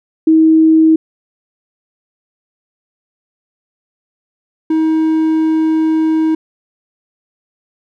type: tone pair in turn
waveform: sine / triangle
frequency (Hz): 318.9 / 317.5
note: D#4 / D#4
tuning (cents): +43 / +35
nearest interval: unison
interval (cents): 8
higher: first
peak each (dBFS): -5 / -8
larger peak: first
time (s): 0.27-0.96 / 4.7-6.35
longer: second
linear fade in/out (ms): 5
effects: none